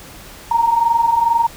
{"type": "tone pair together", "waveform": "sine", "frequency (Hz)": [910, 932.3], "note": ["A#5", "A#5"], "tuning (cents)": [-42, 0], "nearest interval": "unison", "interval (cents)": 42, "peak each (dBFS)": [-18, -13], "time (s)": [0.51, 1.47], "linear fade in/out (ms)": 5, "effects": ["pink hiss -38 dBFS RMS until 1.56 s"]}